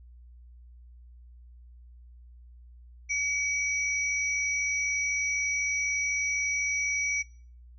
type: tone pair together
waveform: sine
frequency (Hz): 2273 / 5831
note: C#7 / F#8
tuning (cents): +43 / -26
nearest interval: octave + major third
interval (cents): 1631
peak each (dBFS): -27 / -33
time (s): 3.09-7.23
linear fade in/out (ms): 20
effects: noise-tail reverb RT60 0.5 s tail -23 dB re dry + added 60 Hz sine -48 dBFS peak until 7.78 s